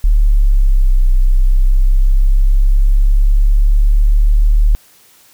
sine exponential two-way sweep, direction down then up, 37.6 to 31.55 to 37.6 Hz, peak -6 dBFS, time 0.04-4.75 s, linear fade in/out 0 ms, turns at 1.01 s, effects white hiss -47 dBFS RMS until 5.33 s

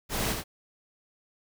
pink noise with echo, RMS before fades -30 dBFS, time 0.09-0.36 s, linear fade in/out 50 ms, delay 80 ms, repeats 1, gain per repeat -4 dB, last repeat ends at 0.44 s, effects none

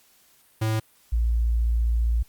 square / sine tone pair in turn, 110 / 57.5 Hz, A2 / A#1, 0 / -23 cents, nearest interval major seventh, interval 1123 cents, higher first, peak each -22 / -19 dBFS, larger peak second, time 0.61-0.8 / 1.12-2.23 s, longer second, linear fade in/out 10 ms, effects white hiss -59 dBFS RMS until 2.28 s + Opus 48 kbps

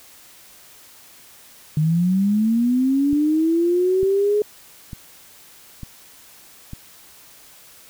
sine linear sweep, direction up, 150 to 422.6 Hz, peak -15 dBFS, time 1.77-4.42 s, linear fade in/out 2 ms
click train, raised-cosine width 5 ms, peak -20 dBFS, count 5, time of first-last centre 3.13-6.734 s, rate 1.11 Hz
effects white hiss -47 dBFS RMS until 7.89 s

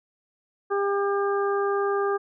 harmonic tone, 400.2 Hz, G4, 36 cents sharp, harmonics 1 / 2 / 3 / 4, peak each -23 / -31 / -29 / -35 dBFS, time 0.7-2.18 s, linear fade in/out 20 ms, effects none

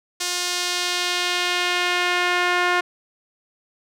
sawtooth tone with band-pass filter sweep, 356.1 Hz, F4, 34 cents sharp, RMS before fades -22 dBFS, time 0.2-2.81 s, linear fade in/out 10 ms, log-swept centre 5900 to 1600 Hz, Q 1.1, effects none

